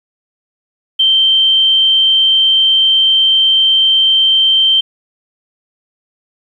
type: tone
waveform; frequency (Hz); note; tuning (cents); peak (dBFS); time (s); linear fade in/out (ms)
sine; 3128; G7; -4; -7; 0.99-4.81; 10
effects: 8-bit